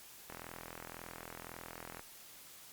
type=click train; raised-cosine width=0.5 ms; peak=-30 dBFS; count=72; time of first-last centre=0.3-1.995 s; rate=41.9 Hz; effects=white hiss -55 dBFS RMS until 2.72 s + Opus 48 kbps